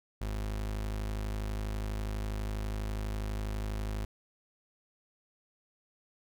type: tone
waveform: 35% pulse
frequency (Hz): 52.2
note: G#1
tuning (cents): +10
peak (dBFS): -31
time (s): 0.21-4.05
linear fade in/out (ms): 5
effects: none